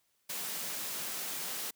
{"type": "high-pass noise", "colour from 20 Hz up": "white", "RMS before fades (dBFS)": -38, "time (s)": [0.29, 1.71], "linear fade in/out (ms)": 10, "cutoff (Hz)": 130, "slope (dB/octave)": 96, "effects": ["white hiss -75 dBFS RMS until 1.75 s"]}